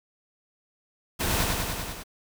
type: noise with echo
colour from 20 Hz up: pink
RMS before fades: -27 dBFS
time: 1.19-1.45 s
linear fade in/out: 20 ms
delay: 98 ms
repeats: 6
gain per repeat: -2 dB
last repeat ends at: 2.038 s
effects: none